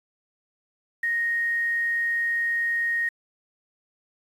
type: tone with quantisation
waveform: sine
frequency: 1864.7 Hz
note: A#6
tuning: in tune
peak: -22 dBFS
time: 1.03-3.09 s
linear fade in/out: 5 ms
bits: 8
effects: resampled to 32000 Hz